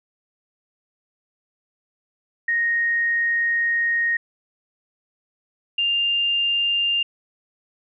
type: tone pair in turn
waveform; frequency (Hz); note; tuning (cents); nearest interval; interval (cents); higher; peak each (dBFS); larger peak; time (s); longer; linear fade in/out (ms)
sine; 1864.7 / 2799; A#6 / F7; 0 / +3; perfect fifth; 703; second; -18; neither; 2.48-4.17 / 5.78-7.03; first; 5
effects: none